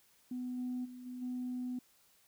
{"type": "tone with level steps", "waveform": "sine", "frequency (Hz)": 249.9, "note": "B3", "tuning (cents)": 21, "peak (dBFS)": [-36, -34, -46, -41, -35], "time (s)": [0.31, 1.79], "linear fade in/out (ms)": 5, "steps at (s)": [0.57, 0.84, 1.05, 1.21], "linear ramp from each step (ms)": 20, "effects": ["tanh soft clip ceiling -32 dBFS", "white hiss -68 dBFS RMS until 2.27 s"]}